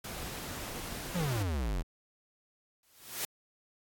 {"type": "noise", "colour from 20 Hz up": "pink", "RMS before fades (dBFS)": -41, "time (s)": [0.04, 1.43], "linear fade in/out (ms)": 5}
{"type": "exponential sweep", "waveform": "square", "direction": "down", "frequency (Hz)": [190, 39.14], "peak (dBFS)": -31, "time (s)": [1.14, 1.83], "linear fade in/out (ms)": 20}
{"type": "noise with exponential growth", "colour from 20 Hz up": "white", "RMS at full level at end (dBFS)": -32, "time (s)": [2.83, 3.25], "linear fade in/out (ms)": 2, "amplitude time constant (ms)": 91}
{"effects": ["AAC 64 kbps"]}